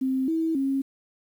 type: tone with pitch steps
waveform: sine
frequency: 262.7 / 324.2 / 271.3 Hz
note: C4 / E4 / C#4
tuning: +7 / -29 / -37 cents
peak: -22 dBFS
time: 0.01-0.82 s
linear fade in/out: 10 ms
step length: 270 ms
effects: 9-bit